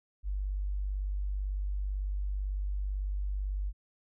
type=tone; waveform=sine; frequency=49 Hz; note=G1; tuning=in tune; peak=-30 dBFS; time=0.23-3.73 s; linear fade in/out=50 ms; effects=none